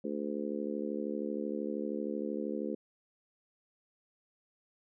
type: harmonic tone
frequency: 72.9 Hz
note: D2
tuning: 12 cents flat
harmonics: 3 / 4 / 5 / 6 / 7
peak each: -38 / -39 / -40 / -41 / -41 dBFS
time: 0.04-2.75 s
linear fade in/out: 5 ms
effects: none